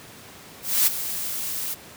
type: noise with ADSR envelope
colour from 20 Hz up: blue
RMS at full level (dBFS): -17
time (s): 0.62-1.75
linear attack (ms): 250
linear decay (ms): 15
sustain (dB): -12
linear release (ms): 21
effects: pink hiss -44 dBFS RMS until 1.96 s + high-pass 100 Hz 12 dB/octave